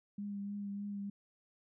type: tone with vibrato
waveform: sine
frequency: 202.1 Hz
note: G#3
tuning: 47 cents flat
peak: -38 dBFS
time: 0.18-1.1 s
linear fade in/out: 5 ms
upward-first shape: triangle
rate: 3.3 Hz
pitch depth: 23 cents each way
effects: none